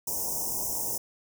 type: band-stop noise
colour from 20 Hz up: white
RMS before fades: -31 dBFS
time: 0.07-0.98 s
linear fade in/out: 5 ms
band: 1000 to 5300 Hz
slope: 96 dB/octave
effects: none